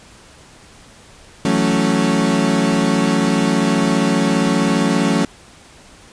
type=chord; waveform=35% pulse; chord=F# minor seventh; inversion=third; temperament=equal; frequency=164.81 / 185 / 220 / 277.2 Hz; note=E3 / F#3 / A3 / C#4; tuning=0 / 0 / 0 / 0 cents; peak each=-20 / -18 / -17 / -17 dBFS; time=1.45-5.25 s; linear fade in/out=2 ms; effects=pink hiss -44 dBFS RMS until 6.12 s + resampled to 22050 Hz